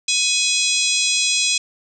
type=harmonic tone with a mistuned harmonic; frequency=839 Hz; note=G#5; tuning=17 cents sharp; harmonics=3 / 4 / 5 / 6 / 7 / 8 / 9 / 10; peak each=-22 / -23 / -24 / -25 / -25 / -26 / -27 / -27 dBFS; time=0.08-1.58 s; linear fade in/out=5 ms; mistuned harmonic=5; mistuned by=-62 cents; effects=none